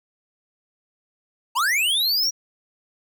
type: linear sweep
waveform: square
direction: up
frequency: 863 to 5760 Hz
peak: -19 dBFS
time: 1.55-2.31 s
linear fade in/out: 20 ms
effects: none